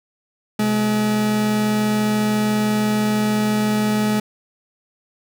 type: tone pair together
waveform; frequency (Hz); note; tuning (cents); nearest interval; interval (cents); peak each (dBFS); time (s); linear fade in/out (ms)
40% pulse; 126.3 / 212.4; B2 / G#3; +39 / +39; major sixth; 900; -28 / -16; 0.59-4.2; 5
effects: none